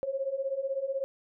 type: beating tone pair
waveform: sine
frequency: 530 / 546 Hz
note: C5 / C#5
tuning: +22 / -26 cents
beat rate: 16 Hz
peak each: -34 / -31 dBFS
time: 0.03-1.04 s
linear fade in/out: 0 ms
effects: none